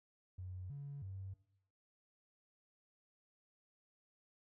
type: tone with pitch steps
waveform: triangle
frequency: 91.8 / 141.6 / 96 Hz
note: F#2 / C#3 / G2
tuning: -13 / +37 / -36 cents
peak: -40 dBFS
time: 0.38-1.34 s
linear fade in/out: 10 ms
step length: 320 ms
effects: noise-tail reverb RT60 0.7 s tail -21 dB re dry + tanh soft clip ceiling -42 dBFS